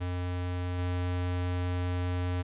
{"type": "tone with level steps", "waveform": "square", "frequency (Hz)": 89.5, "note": "F2", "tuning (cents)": 43, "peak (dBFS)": [-31, -29], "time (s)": [0, 2.43], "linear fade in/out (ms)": 20, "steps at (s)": 0.78, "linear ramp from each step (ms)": 10, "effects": ["resampled to 8000 Hz"]}